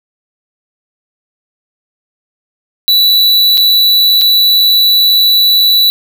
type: tone with dropouts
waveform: square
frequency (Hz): 3951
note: B7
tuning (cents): 0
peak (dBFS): -6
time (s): 2.88-5.9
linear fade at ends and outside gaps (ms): 0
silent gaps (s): 3.573-3.578 / 4.212-4.217
effects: none